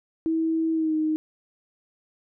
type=tone with pitch glide; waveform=sine; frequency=323.6 to 311.3 Hz; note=E4 to D#4; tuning=-32 to +1 cents; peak=-21 dBFS; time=0.26-1.16 s; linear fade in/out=0 ms; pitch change=-67 cents; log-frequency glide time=0.73-0.95 s; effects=none